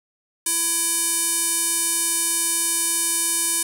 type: tone with band-pass filter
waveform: square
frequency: 334.2 Hz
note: E4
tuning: 24 cents sharp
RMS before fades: -22 dBFS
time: 0.46-3.63 s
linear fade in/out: 5 ms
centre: 9800 Hz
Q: 2.9
effects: none